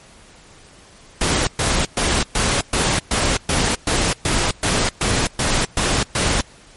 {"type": "noise bursts", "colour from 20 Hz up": "pink", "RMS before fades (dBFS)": -18, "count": 14, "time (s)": [1.21, 6.41], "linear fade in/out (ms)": 2, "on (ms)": 260, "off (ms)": 120, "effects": ["pink hiss -46 dBFS RMS until 6.76 s", "MP3 48 kbps"]}